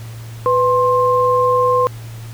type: tone pair together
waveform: sine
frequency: 498.3 / 1056.6 Hz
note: B4 / C6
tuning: +15 / +17 cents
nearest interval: octave + minor second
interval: 1302 cents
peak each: -14 dBFS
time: 0.46-1.87 s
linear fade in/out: 0 ms
effects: added 114 Hz sine -29 dBFS peak until 2.33 s + pink hiss -41 dBFS RMS until 2.33 s